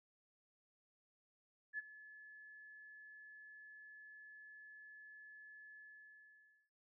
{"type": "tone with ADSR envelope", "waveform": "sine", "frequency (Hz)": 1717, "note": "A6", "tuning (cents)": -43, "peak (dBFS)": -38, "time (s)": [1.73, 6.7], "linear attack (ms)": 54, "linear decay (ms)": 24, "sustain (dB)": -17, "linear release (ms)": 920, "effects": []}